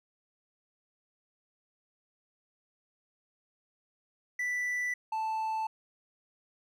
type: tone pair in turn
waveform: triangle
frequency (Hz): 1975.5 / 880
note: B6 / A5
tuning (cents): 0 / 0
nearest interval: octave + major second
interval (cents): 1400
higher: first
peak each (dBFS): -28 / -28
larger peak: neither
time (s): 4.39-4.94 / 5.12-5.67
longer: neither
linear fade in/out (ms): 5
effects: none